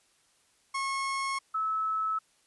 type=tone pair in turn; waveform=30% pulse / sine; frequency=1089 / 1300.3 Hz; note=C#6 / E6; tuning=-31 / -24 cents; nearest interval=minor third; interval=307 cents; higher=second; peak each=-27 dBFS; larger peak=neither; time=0.74-1.39 / 1.54-2.19 s; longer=neither; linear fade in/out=10 ms; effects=white hiss -67 dBFS RMS until 2.46 s + resampled to 24000 Hz